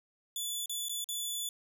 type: tone with dropouts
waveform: 15% pulse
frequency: 3462 Hz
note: A7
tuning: 29 cents flat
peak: -27 dBFS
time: 0.36-1.49 s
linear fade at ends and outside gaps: 2 ms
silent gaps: 0.659-0.695 / 0.885-0.894 / 1.043-1.088 s
effects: none